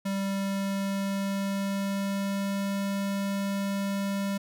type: tone with pitch glide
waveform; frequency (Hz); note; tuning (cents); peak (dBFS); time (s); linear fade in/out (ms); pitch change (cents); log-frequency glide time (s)
square; 196 to 197.93; G3 to G3; 0 to +17; -28; 0.05-4.38; 10; +17; 0.2-2.74
effects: none